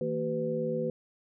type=tone cluster; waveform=sine; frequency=159.9 / 228.7 / 383.7 / 500 Hz; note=D#3 / A#3 / G4 / B4; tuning=+48 / -33 / -37 / +21 cents; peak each=-36 / -35 / -35 / -31 dBFS; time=0.01-0.9 s; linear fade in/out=2 ms; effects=none